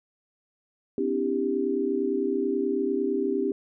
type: tone cluster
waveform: sine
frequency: 254.6 / 283.6 / 322.8 / 394 Hz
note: C4 / C#4 / E4 / G4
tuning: -47 / +40 / -36 / +9 cents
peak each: -30 / -30 / -32 / -26 dBFS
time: 0.98-3.52 s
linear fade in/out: 2 ms
effects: none